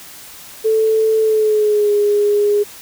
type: tone with pitch glide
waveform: sine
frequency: 440 to 412.9 Hz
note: A4 to G#4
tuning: 0 to -10 cents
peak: -11 dBFS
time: 0.64-2.64 s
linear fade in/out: 20 ms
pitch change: -110 cents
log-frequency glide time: 1.2-1.92 s
effects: white hiss -37 dBFS RMS until 2.81 s